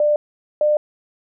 sine tone pair in turn, 595 / 600.2 Hz, D5 / D5, +22 / +38 cents, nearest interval unison, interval 16 cents, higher second, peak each -13 dBFS, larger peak neither, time 0-0.16 / 0.61-0.77 s, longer neither, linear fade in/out 2 ms, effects none

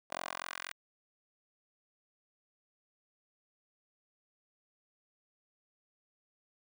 10% pulse tone with high-pass filter sweep, 44.09 Hz, F1, 17 cents sharp, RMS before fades -42 dBFS, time 0.1-0.73 s, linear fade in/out 20 ms, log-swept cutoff 660 to 1800 Hz, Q 1.5, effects none

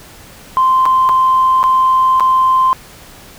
sine tone with dropouts, 1041 Hz, C6, 9 cents flat, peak -7 dBFS, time 0.57-2.73 s, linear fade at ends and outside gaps 0 ms, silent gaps 0.855-0.861 / 1.09-1.094 / 1.63-1.639 / 2.198-2.206 s, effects tanh soft clip ceiling -3 dBFS + pink hiss -38 dBFS RMS until 3.38 s

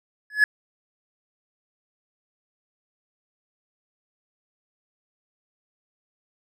triangle tone with exponential growth, 1700 Hz, G#6, 40 cents sharp, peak -7 dBFS, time 0.3-0.44 s, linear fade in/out 2 ms, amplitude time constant 30 ms, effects tanh soft clip ceiling -5 dBFS

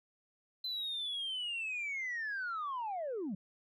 sine linear sweep, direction down, 4068 to 170 Hz, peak -34 dBFS, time 0.64-3.35 s, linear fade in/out 5 ms, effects tanh soft clip ceiling -33 dBFS

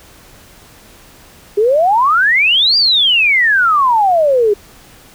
sine exponential two-way sweep, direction up then down, 397.2 to 4842 to 397.2 Hz, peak -8 dBFS, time 1.57-4.54 s, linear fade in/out 10 ms, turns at 2.77 s, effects pink hiss -42 dBFS RMS until 5.14 s

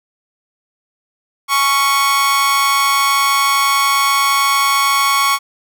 sawtooth tone with amplitude modulation, 1108.7 Hz, C#6, in tune, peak -5 dBFS, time 1.48-5.39 s, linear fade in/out 50 ms, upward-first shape sine, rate 271 Hz, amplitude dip 65%, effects none

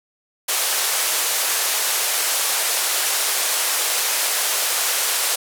white band-pass noise, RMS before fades -21 dBFS, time 0.48-5.36 s, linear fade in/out 10 ms, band 450 to 13000 Hz, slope 24 dB/octave, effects none

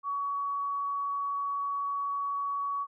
sine tone, 1127 Hz, C#6, 28 cents sharp, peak -29 dBFS, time 0.03-2.87 s, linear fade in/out 50 ms, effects none

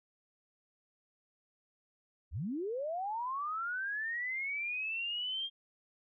sine linear sweep, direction up, 52.8 to 3231 Hz, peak -34 dBFS, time 2.31-5.5 s, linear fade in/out 50 ms, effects none

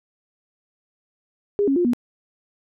sine tone with pitch steps, 407.1 / 274.2 / 352.5 / 242.3 Hz, G#4 / C#4 / F4 / B3, -35 / -19 / +16 / -33 cents, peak -16 dBFS, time 1.59-1.934 s, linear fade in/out 0 ms, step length 86 ms, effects none

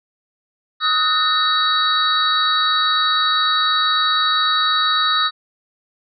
sine tone cluster, 1260 / 1479 / 1817 / 3846 / 4495 Hz, D#6 / F#6 / A#6 / B7 / C#8, +21 / -1 / -45 / -47 / +23 cents, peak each -18 / -27 / -26 / -18 / -25 dBFS, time 0.8-5.31 s, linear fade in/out 50 ms, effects none

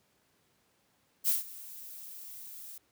violet noise with ADSR envelope, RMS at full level -26 dBFS, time 1.24-2.78 s, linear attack 42 ms, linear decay 150 ms, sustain -20 dB, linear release 3 ms, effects pink hiss -71 dBFS RMS until 2.91 s + high-pass 100 Hz 12 dB/octave

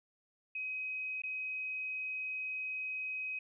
sine tone with dropouts, 2528 Hz, D#7, 27 cents sharp, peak -36 dBFS, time 0.55-3.39 s, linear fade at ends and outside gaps 5 ms, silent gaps 1.22-1.235 s, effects none

